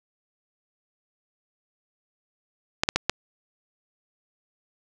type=clicks; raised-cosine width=0.2 ms; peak=-3 dBFS; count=4; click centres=2.835 / 2.889 / 2.96 / 3.096 s; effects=none